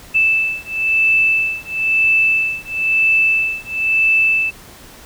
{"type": "beating tone pair", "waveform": "sine", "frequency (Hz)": [2637, 2638], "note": ["E7", "E7"], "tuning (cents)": [0, 1], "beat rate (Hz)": 1, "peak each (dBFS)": -16, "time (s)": [0.14, 4.51], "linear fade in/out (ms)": 20, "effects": ["pink hiss -40 dBFS RMS until 5.05 s"]}